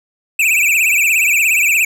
square tone with vibrato, 2489 Hz, D#7, in tune, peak -11 dBFS, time 0.39-1.85 s, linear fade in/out 5 ms, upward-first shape triangle, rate 17 Hz, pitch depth 170 cents each way, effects none

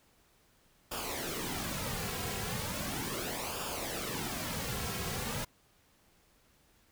pink noise with flanger, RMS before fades -37 dBFS, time 0.91-5.45 s, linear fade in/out 10 ms, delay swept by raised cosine 0.49 to 3.39 ms, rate 0.37 Hz, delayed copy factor -0.65, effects pink hiss -67 dBFS RMS until 6.91 s

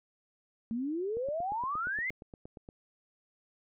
sine exponential sweep, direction up, 220 to 2147 Hz, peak -31 dBFS, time 0.71-2.1 s, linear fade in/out 0 ms
click train, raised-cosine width 2 ms, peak -33 dBFS, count 14, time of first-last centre 1.17-2.689 s, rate 8.56 Hz
effects none

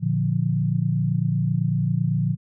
sine chord, Bb major, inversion none, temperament equal, 116.54 / 146.83 / 174.61 Hz, Bb2 / D3 / F3, 0 / 0 / 0 cents, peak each -24 / -23 / -24 dBFS, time 0-2.37 s, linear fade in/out 50 ms, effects none

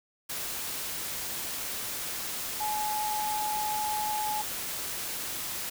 sine tone in noise, 849 Hz, G#5, 38 cents sharp, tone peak -29 dBFS, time 2.6-4.42 s, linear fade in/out 10 ms, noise white, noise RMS -35 dBFS, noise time 0.29-5.7 s, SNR +3 dB, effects none

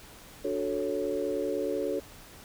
sine chord, D major seventh, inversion none, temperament equal, 293.7 / 370 / 440 / 554.4 Hz, D4 / F#4 / A4 / C#5, 0 / 0 / 0 / 0 cents, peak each -35 / -34 / -32 / -33 dBFS, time 0.44-2 s, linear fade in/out 10 ms, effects pink hiss -50 dBFS RMS until 2.44 s

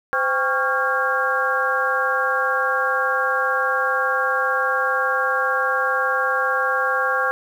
sine tone cluster, 516 / 795 / 1111 / 1389 / 1622 Hz, C5 / G5 / C#6 / F6 / G#6, -24 / +24 / +4 / -10 / -41 cents, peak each -25 / -27 / -24 / -23 / -23 dBFS, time 0.13-7.31 s, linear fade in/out 0 ms, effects 8-bit

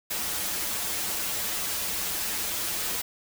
white noise with comb filter, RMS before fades -30 dBFS, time 0.1-3.02 s, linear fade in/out 10 ms, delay 7.6 ms, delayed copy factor -0.95, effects none

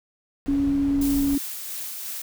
brown noise, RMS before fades -33 dBFS, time 0.46-1.35 s, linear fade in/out 0 ms
sine tone, 280 Hz, C#4, 18 cents sharp, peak -19 dBFS, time 0.48-1.38 s, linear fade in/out 5 ms
blue noise with tremolo, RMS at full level -32 dBFS, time 1.01-2.22 s, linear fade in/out 5 ms, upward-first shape sine, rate 2.9 Hz, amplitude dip 25%
effects none

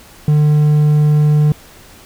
triangle tone, 150 Hz, D3, 37 cents sharp, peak -6 dBFS, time 0.28-1.52 s, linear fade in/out 2 ms, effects pink hiss -41 dBFS RMS until 2.05 s

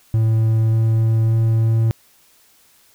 triangle tone with pitch steps, 111.4 / 112.05 / 112.69 Hz, A2 / A2 / A2, +22 / +32 / +42 cents, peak -11 dBFS, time 0.14-1.91 s, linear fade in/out 0 ms, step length 590 ms, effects white hiss -54 dBFS RMS until 2.94 s

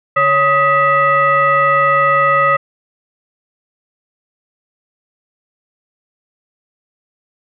sine tone with frequency modulation, 1258 Hz, D#6, 19 cents sharp, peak -9 dBFS, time 0.16-2.57 s, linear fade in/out 10 ms, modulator 701 Hz, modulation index 0.98, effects none

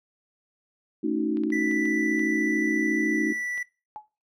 sine chord, D# half-diminished seventh, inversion second, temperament equal, 220 / 277.2 / 311.1 / 370 Hz, A3 / C#4 / D#4 / F#4, 0 / 0 / 0 / 0 cents, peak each -30 / -30 / -26 / -31 dBFS, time 1.03-3.33 s, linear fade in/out 10 ms
clicks, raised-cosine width 0.3 ms, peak -31 dBFS, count 7, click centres 1.371 / 1.436 / 1.503 / 1.713 / 1.855 / 2.194 / 3.577 s
triangle tone with pitch glide, 1975.5 to 1964.1 Hz, B6 to B6, 0 to -10 cents, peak -26 dBFS, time 1.52-3.63 s, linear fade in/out 5 ms, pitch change -10 cents, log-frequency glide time 3.09-3.29 s
sine tone with exponential decay, 850 Hz, G#5, 40 cents sharp, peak -31 dBFS, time 3.96-4.08 s, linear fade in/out 0 ms, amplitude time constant 24 ms
effects noise-tail reverb RT60 0.3 s tail -19 dB re dry

